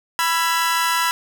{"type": "chord", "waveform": "sawtooth", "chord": "E major", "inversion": "second", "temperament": "equal with one note detuned", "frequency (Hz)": [987.8, 1342.3, 1661.2], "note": ["B5", "E6", "G#6"], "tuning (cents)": [0, 31, 0], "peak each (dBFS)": [-16, -19, -22], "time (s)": [0.19, 1.11], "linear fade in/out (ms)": 0, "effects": []}